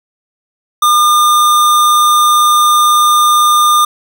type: tone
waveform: square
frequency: 1207 Hz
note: D6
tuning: 47 cents sharp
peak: -7 dBFS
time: 0.82-3.85 s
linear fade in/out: 5 ms
effects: none